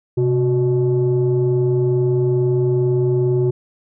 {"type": "tone pair together", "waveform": "sine", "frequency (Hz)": [129.9, 367.4], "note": ["C3", "F#4"], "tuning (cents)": [-12, -12], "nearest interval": "octave + tritone", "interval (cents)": 1800, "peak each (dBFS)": -15, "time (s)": [0.17, 3.51], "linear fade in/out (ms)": 10, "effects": ["tanh soft clip ceiling -10 dBFS"]}